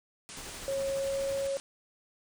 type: low-pass noise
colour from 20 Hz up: white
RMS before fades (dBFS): -46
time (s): 0.29-1.6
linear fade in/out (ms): 0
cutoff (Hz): 10000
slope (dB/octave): 96
type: noise with tremolo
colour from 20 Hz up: pink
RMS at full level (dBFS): -45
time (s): 0.37-1.47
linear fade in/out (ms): 0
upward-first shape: square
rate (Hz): 12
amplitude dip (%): 35
type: tone with pitch glide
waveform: sine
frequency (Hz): 546 to 549.2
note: C#5 to C#5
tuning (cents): -26 to -16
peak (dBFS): -29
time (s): 0.68-1.57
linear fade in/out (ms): 0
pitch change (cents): +10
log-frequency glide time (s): 0.88-1.39
effects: none